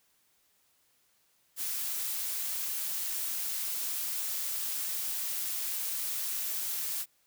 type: noise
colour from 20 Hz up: blue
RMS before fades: -34 dBFS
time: 1.56-7.06 s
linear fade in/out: 50 ms
effects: white hiss -70 dBFS RMS until 7.26 s